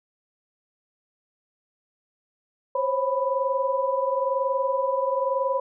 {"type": "tone cluster", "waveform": "sine", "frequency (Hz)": [526, 547, 991], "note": ["C5", "C#5", "B5"], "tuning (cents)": [9, -23, 6], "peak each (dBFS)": -26, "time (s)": [2.75, 5.6], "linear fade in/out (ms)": 5, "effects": []}